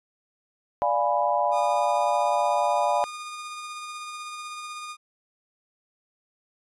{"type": "chord", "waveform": "sine", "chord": "D diminished seventh", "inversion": "none", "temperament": "equal", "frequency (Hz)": [587.3, 698.5, 830.6, 987.8], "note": ["D5", "F5", "Ab5", "Cb6"], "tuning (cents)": [0, 0, 0, 0], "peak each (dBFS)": -26, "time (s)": [0.82, 3.04], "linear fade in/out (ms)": 0}
{"type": "tone with tremolo", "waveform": "sawtooth", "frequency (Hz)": 1221, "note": "D#6", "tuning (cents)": -33, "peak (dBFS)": -30, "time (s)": [1.51, 4.97], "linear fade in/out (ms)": 50, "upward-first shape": "sine", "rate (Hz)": 16, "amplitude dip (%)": 25}
{"effects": ["resampled to 24000 Hz"]}